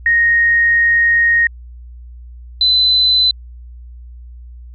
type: tone pair in turn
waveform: sine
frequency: 1864.7 / 4023 Hz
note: A#6 / B7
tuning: 0 / +31 cents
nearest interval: octave + minor second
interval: 1331 cents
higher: second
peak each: -9 dBFS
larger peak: neither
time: 0.06-1.47 / 2.61-3.31 s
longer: first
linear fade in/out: 2 ms
effects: added 60 Hz sine -32 dBFS peak until 4.74 s